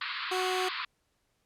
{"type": "band-pass noise", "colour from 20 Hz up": "pink", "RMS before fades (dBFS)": -36, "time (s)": [0.01, 0.85], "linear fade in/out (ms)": 5, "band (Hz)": [1000, 4600], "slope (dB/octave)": 96}
{"type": "tone", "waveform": "20% pulse", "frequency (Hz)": 370, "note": "F#4", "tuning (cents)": 0, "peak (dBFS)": -24, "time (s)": [0.31, 0.69], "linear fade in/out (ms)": 10}
{"effects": ["pink hiss -75 dBFS RMS until 1.45 s", "low-pass 12000 Hz 12 dB/octave"]}